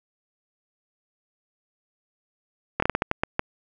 slowing click train, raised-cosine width 0.5 ms, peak -6 dBFS, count 9, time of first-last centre 2.8-3.394 s, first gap 24 ms, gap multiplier 1.31, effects none

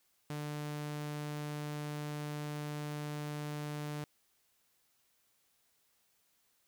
sawtooth tone, 148.6 Hz, D3, 21 cents sharp, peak -34 dBFS, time 0.3-4.04 s, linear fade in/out 2 ms, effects white hiss -74 dBFS RMS until 6.67 s

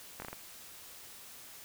slowing click train, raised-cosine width 0.5 ms, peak -26 dBFS, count 5, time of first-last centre 0.2-0.33 s, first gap 21 ms, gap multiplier 1.3, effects white hiss -51 dBFS RMS until 1.64 s

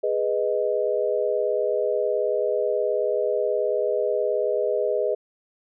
sine chord, G# minor, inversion none, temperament equal, 415.3 / 493.9 / 622.3 Hz, G#4 / B4 / D#5, 0 / 0 / 0 cents, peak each -25 dBFS, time 0.03-5.15 s, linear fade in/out 10 ms, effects none

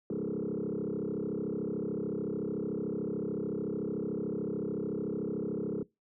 sine tone with frequency modulation, 311.1 Hz, D#4, in tune, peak -30 dBFS, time 0.1-5.83 s, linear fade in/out 2 ms, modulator 33.6 Hz, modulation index 4.5, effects noise-tail reverb RT60 0.2 s tail -22 dB re dry + tanh soft clip ceiling -28 dBFS

